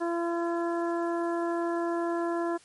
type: harmonic tone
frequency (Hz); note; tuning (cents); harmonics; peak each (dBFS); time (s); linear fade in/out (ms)
340; F4; -46; 1 / 2 / 3 / 4 / 5; -28 / -33 / -36 / -41 / -42; 0-2.58; 20
effects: white hiss -57 dBFS RMS until 2.64 s + MP3 48 kbps